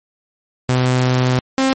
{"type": "tone pair in turn", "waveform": "sawtooth", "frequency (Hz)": [126.9, 265.7], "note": ["B2", "C4"], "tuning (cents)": [47, 27], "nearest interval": "octave + minor second", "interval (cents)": 1280, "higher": "second", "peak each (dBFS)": -9, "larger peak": "neither", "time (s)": [[0.69, 1.39], [1.58, 1.73]], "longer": "first", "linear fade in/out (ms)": 0, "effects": ["MP3 32 kbps"]}